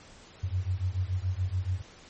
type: beating tone pair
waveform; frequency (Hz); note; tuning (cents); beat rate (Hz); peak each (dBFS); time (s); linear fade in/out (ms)
sine; 88.9 / 95.9; F2 / G2; +31 / -37; 7; -30; 0.43-1.82; 10
effects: pink hiss -52 dBFS RMS until 2.09 s + MP3 32 kbps